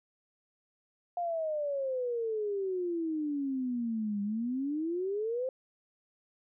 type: exponential two-way sweep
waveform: sine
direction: down then up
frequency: 710 to 200 to 529 Hz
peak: -30 dBFS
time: 1.17-5.49 s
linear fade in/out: 2 ms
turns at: 4.22 s
effects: none